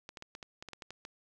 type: clicks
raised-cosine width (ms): 0.2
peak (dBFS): -27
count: 11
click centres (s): 0.091 / 0.172 / 0.224 / 0.351 / 0.428 / 0.625 / 0.687 / 0.733 / 0.822 / 0.906 / 1.051
effects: none